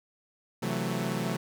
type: chord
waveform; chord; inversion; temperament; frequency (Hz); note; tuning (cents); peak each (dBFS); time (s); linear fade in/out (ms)
sawtooth; F# half-diminished seventh; second; equal with one note detuned; 130.81 / 164.81 / 185 / 221; C3 / E3 / F#3 / A3; 0 / 0 / 0 / +8; -31 / -31 / -30 / -30; 0.62-1.37; 10
effects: none